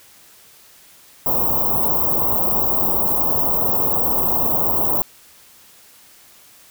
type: band-stop noise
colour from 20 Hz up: white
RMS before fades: -18 dBFS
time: 1.26-5.02 s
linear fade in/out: 0 ms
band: 1100 to 15000 Hz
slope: 48 dB/octave
effects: white hiss -48 dBFS RMS until 6.7 s